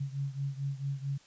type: beating tone pair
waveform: sine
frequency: 137.2 / 141.7 Hz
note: C#3 / C#3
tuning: -17 / +38 cents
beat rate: 4.5 Hz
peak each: -34 / -37 dBFS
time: 0-1.18 s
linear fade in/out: 10 ms
effects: white hiss -60 dBFS RMS until 1.26 s + resampled to 16000 Hz